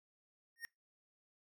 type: tone with exponential growth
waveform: square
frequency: 1849 Hz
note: A#6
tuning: 15 cents flat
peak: -39 dBFS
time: 0.56-0.65 s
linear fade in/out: 0 ms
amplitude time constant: 18 ms
effects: noise-tail reverb RT60 0.2 s tail -24 dB re dry